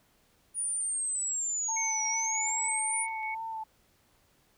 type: linear two-way sweep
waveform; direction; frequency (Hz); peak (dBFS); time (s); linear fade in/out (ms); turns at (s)
sine; down then up; 9660 to 5630 to 9660; -29; 0.54-3.07; 50; 2.09
type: tone with vibrato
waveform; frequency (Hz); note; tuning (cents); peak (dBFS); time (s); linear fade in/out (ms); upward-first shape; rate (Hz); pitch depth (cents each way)
sine; 887; A5; +14; -34; 1.68-3.64; 10; sine; 2.4; 28
type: tone with tremolo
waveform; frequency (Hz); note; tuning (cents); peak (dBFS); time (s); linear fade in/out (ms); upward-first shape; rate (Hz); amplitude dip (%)
sine; 2217; C#7; 0; -34; 1.76-3.35; 10; square; 3.4; 35
effects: pink hiss -67 dBFS RMS until 4.57 s